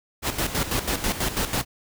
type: noise with tremolo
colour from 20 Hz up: pink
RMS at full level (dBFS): -24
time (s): 0.22-1.65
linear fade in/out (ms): 50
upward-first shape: square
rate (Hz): 6.1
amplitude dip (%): 65
effects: none